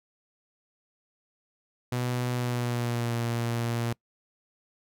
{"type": "tone with pitch glide", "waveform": "sawtooth", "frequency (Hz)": [123.47, 117.62], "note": ["B2", "A#2"], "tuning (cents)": [0, 16], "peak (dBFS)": -23, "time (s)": [1.92, 3.93], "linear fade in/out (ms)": 5, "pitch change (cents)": -84, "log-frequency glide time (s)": [2.32, 3.16], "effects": ["noise-tail reverb RT60 0.1 s tail -25 dB re dry"]}